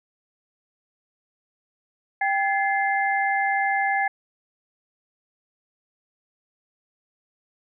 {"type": "tone cluster", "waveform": "sine", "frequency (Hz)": [789, 1706, 2083], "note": ["G5", "G#6", "C7"], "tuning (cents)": [11, 46, -8], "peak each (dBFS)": [-22, -26, -27], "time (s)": [2.21, 4.08], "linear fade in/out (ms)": 5, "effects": []}